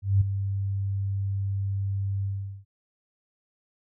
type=tone with ADSR envelope; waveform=sine; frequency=98.4 Hz; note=G2; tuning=7 cents sharp; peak=-15 dBFS; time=0.02-2.65 s; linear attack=190 ms; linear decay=10 ms; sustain=-10 dB; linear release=410 ms; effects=none